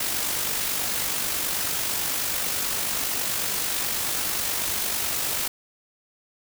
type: noise with amplitude modulation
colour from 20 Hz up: white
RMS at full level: -25 dBFS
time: 0-5.48 s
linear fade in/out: 5 ms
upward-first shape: sine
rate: 49.2 Hz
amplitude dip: 35%
effects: none